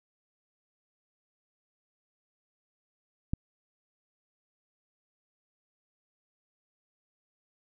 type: click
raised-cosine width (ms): 5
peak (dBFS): -16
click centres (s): 3.335
effects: none